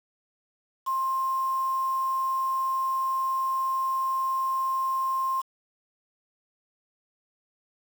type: tone with quantisation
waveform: sine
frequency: 1057 Hz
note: C6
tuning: 17 cents sharp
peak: -24 dBFS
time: 0.86-5.42 s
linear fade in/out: 20 ms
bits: 7
effects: none